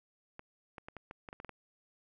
clicks, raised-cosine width 0.5 ms, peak -30 dBFS, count 10, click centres 0.394 / 0.782 / 0.885 / 0.967 / 1.111 / 1.288 / 1.329 / 1.401 / 1.447 / 1.493 s, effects none

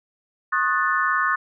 sine chord, D# half-diminished seventh, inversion third, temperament equal with one note detuned, 1085.9 / 1244.5 / 1480 / 1760 Hz, C#6 / D#6 / F#6 / A6, -36 / 0 / 0 / 0 cents, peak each -24 dBFS, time 0.52-1.36 s, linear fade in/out 10 ms, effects none

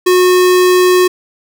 square tone, 364 Hz, F#4, 28 cents flat, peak -7 dBFS, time 0.06-1.08 s, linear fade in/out 10 ms, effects none

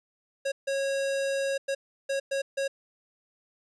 square tone bursts at uneven times, 548 Hz, C#5, 20 cents flat, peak -27 dBFS, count 6, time 0.45-0.52 / 0.67-1.58 / 1.68-1.75 / 2.09-2.2 / 2.31-2.42 / 2.57-2.68 s, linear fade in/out 10 ms, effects resampled to 22050 Hz

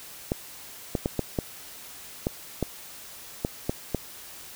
clicks, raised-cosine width 2 ms, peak -11 dBFS, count 10, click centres 0.319 / 0.952 / 1.059 / 1.193 / 1.388 / 2.269 / 2.627 / 3.449 / 3.695 / 3.947 s, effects white hiss -44 dBFS RMS until 4.55 s

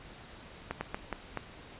slowing click train, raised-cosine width 0.5 ms, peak -18 dBFS, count 5, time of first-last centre 0.71-1.373 s, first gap 100 ms, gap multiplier 1.35, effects pink hiss -50 dBFS RMS until 1.79 s + resampled to 8000 Hz

